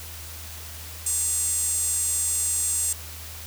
square tone with high-pass filter, 392 Hz, G4, in tune, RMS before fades -25 dBFS, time 1.06-2.93 s, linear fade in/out 5 ms, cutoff 8000 Hz, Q 6.5, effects added 80 Hz sine -40 dBFS peak until 3.46 s + white hiss -40 dBFS RMS until 3.46 s

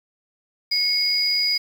sine tone pair together, 2188 / 4912 Hz, C#7 / D#8, -23 / -23 cents, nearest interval octave + major second, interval 1400 cents, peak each -25 / -18 dBFS, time 0.71-1.58 s, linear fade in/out 10 ms, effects tanh soft clip ceiling -12 dBFS + 7-bit

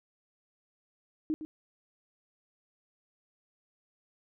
sine tone with echo, 311.1 Hz, D#4, in tune, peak -27 dBFS, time 1.3-1.34 s, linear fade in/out 0 ms, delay 110 ms, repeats 1, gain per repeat -10 dB, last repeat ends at 1.45 s, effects none

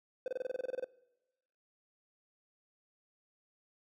triangle tone bursts, 510 Hz, C5, 44 cents flat, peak -31 dBFS, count 13, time 0.26-0.844 s, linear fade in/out 2 ms, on 20 ms, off 27 ms, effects noise-tail reverb RT60 1.0 s tail -22 dB re dry

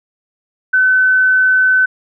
sine tone, 1516 Hz, F#6, 42 cents sharp, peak -8 dBFS, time 0.73-1.86 s, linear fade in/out 10 ms, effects none

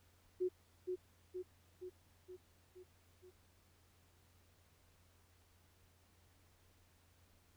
sine tone with echo, 365.6 Hz, F#4, 21 cents flat, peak -33 dBFS, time 0.4-0.49 s, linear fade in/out 20 ms, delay 470 ms, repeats 6, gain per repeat -4 dB, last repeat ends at 3.31 s, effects added 87 Hz sine -70 dBFS peak until 7.56 s + pink hiss -72 dBFS RMS until 7.56 s

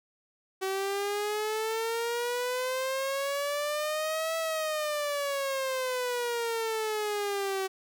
sawtooth exponential two-way sweep, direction up then down, 379.5 to 654 to 379.5 Hz, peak -25 dBFS, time 0.61-7.68 s, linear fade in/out 20 ms, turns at 4.37 s, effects none

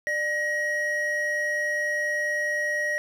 triangle tone pair together, 596.9 / 1895 Hz, D5 / A#6, +28 / +28 cents, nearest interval octave + minor sixth, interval 2000 cents, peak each -29 / -23 dBFS, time 0.07-2.98 s, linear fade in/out 0 ms, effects none

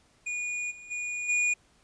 square tone with level steps, 2447 Hz, D#7, 29 cents flat, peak -31 / -45 / -32 / -24 dBFS, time 0.26-1.54 s, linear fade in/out 10 ms, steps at 0.7 / 0.9 / 1.28 s, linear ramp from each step 20 ms, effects pink hiss -64 dBFS RMS until 1.83 s + resampled to 22050 Hz

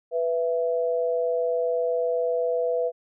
sine tone pair together, 493.9 / 666 Hz, B4 / E5, 0 / +18 cents, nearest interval perfect fourth, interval 518 cents, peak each -23 / -27 dBFS, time 0.11-2.92 s, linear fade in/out 50 ms, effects none

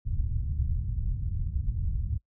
white low-pass noise, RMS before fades -29 dBFS, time 0.05-2.18 s, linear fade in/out 20 ms, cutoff 100 Hz, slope 24 dB/octave, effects noise-tail reverb RT60 0.1 s tail -22 dB re dry

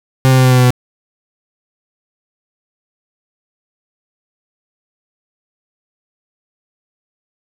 40% pulse tone with pitch steps, 131.4 / 130.27 / 129.14 / 128.03 / 126.92 / 125.83 / 124.74 Hz, C3 / C3 / C3 / C3 / B2 / B2 / B2, +8 / -7 / -22 / -37 / +48 / +33 / +18 cents, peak -6 dBFS, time 0.25-0.705 s, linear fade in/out 0 ms, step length 65 ms, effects none

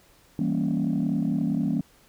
sine chord, E diminished seventh, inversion none, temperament equal, 164.81 / 196 / 233.1 / 277.2 Hz, E3 / G3 / Bb3 / Db4, 0 / 0 / 0 / 0 cents, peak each -27 / -27 / -26 / -27 dBFS, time 0.39-1.81 s, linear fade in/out 2 ms, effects tanh soft clip ceiling -17 dBFS + pink hiss -58 dBFS RMS until 2.08 s

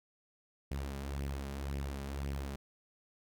sawtooth tone with flanger, 69.3 Hz, C#2, in tune, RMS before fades -39 dBFS, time 0.71-2.56 s, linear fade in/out 5 ms, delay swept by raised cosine 0.36 to 5.06 ms, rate 1.9 Hz, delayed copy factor +0.55, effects none

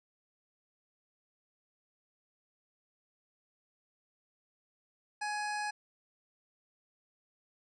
25% pulse tone, 837 Hz, G#5, 13 cents sharp, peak -30 dBFS, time 5.21-5.71 s, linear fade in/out 10 ms, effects resampled to 22050 Hz

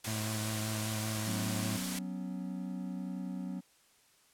white noise, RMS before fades -38 dBFS, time 0.04-1.99 s, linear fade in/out 5 ms
25% pulse tone with vibrato, 108.4 Hz, A2, 25 cents flat, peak -31 dBFS, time 0.06-1.78 s, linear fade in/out 20 ms, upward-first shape triangle, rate 5.1 Hz, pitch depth 25 cents each way
triangle chord, F# suspended fourth, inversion none, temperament equal, 185 / 246.9 / 277.2 Hz, F#3 / B3 / C#4, 0 / 0 / 0 cents, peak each -36 / -41 / -42 dBFS, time 1.26-3.61 s, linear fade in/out 20 ms
effects white hiss -66 dBFS RMS until 4.33 s + low-pass 11000 Hz 12 dB/octave

